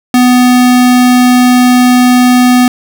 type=tone; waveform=square; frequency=248.8 Hz; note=B3; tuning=13 cents sharp; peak=-4 dBFS; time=0.14-2.68 s; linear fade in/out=2 ms; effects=none